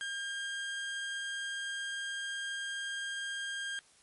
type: tone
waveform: 30% pulse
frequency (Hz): 1607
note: G6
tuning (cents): +43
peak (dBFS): -33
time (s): 0.01-3.79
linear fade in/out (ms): 0
effects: white hiss -63 dBFS RMS until 4.02 s + MP3 48 kbps